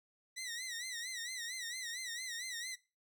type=tone with vibrato; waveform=15% pulse; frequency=1951 Hz; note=B6; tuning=22 cents flat; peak=-34 dBFS; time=0.36-2.76 s; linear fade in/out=20 ms; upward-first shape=sine; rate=4.4 Hz; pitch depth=110 cents each way; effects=noise-tail reverb RT60 0.3 s tail -20 dB re dry